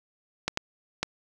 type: clicks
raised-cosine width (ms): 0.2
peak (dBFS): -9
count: 3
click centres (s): 0.48 / 0.574 / 1.03
effects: none